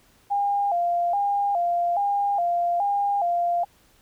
sine tone with vibrato, 749 Hz, F#5, 21 cents sharp, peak -20 dBFS, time 0.3-3.65 s, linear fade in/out 20 ms, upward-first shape square, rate 1.2 Hz, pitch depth 130 cents each way, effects pink hiss -59 dBFS RMS until 4.01 s

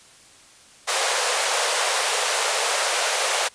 pink high-pass noise, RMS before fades -22 dBFS, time 0.87-3.49 s, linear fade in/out 20 ms, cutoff 470 Hz, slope 48 dB/octave, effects white hiss -50 dBFS RMS until 3.54 s + resampled to 22050 Hz

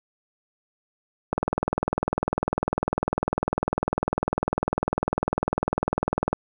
click train, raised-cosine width 1 ms, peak -8 dBFS, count 101, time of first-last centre 1.33-6.33 s, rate 20 Hz, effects none

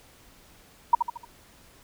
sine tone with echo, 947 Hz, A#5, 27 cents sharp, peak -12 dBFS, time 0.93-0.95 s, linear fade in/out 5 ms, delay 75 ms, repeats 4, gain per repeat -7 dB, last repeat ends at 1.25 s, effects pink hiss -55 dBFS RMS until 1.83 s

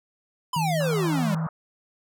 square exponential sweep, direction down, 1034 to 188.2 Hz, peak -25 dBFS, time 0.53-1.35 s, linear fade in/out 5 ms
sine tone with pitch glide, 159.6 to 161.45 Hz, D#3 to E3, +44 to -36 cents, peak -24 dBFS, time 0.56-1.47 s, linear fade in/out 5 ms, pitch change +20 cents, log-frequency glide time 0.76-1.32 s
white band-pass noise, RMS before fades -38 dBFS, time 0.8-1.49 s, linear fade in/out 2 ms, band 500 to 1400 Hz, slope 48 dB/octave
effects none

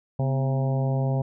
harmonic tone with a mistuned harmonic, 134.3 Hz, C3, 46 cents sharp, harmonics 1 / 2 / 3 / 4 / 5 / 6 / 7, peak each -22 / -33 / -36 / -33 / -35 / -38 / -43 dBFS, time 0.19-1.22 s, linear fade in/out 5 ms, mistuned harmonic 2, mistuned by -98 cents, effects none

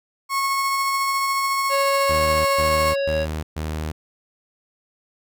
35% pulse tone with tremolo, 1095 Hz, C#6, 22 cents flat, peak -17 dBFS, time 0.29-2.96 s, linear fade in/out 50 ms, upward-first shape triangle, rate 14 Hz, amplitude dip 25%
harmonic tone, 554.4 Hz, C#5, in tune, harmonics 1 / 3 / 5 / 7 / 9, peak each -20 / -33 / -33 / -39 / -42 dBFS, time 1.69-3.27 s, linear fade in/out 50 ms
sawtooth tone bursts, 77.78 Hz, D#2, in tune, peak -21 dBFS, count 4, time 2.09-3.92 s, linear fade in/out 10 ms, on 360 ms, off 130 ms
effects none

